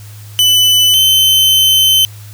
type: tone pair in turn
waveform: 40% pulse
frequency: 2998 / 3070 Hz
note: F#7 / G7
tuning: +22 / -37 cents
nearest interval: unison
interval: 41 cents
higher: second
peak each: -6 dBFS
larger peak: neither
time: 0.39-0.94 / 0.94-2.05 s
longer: second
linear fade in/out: 0 ms
effects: added 104 Hz sine -30 dBFS peak until 2.33 s + white hiss -40 dBFS RMS until 2.33 s